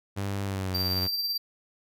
sawtooth tone with pitch glide, 99.4 to 92.21 Hz, G2 to F#2, +25 to -5 cents, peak -25 dBFS, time 0.16-1.08 s, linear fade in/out 20 ms, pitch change -130 cents, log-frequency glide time 0.43-0.76 s
square tone with tremolo, 4699 Hz, D8, in tune, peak -26 dBFS, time 0.74-1.38 s, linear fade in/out 10 ms, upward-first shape sine, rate 18 Hz, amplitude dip 40%
effects none

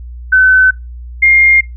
sine tone pair in turn, 1518 / 2122 Hz, F#6 / C7, +44 / +24 cents, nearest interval tritone, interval 580 cents, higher second, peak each -4 dBFS, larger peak neither, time 0.32-0.71 / 1.22-1.61 s, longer neither, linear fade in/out 10 ms, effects noise-tail reverb RT60 0.2 s tail -22 dB re dry + added 60 Hz sine -25 dBFS peak until 1.76 s

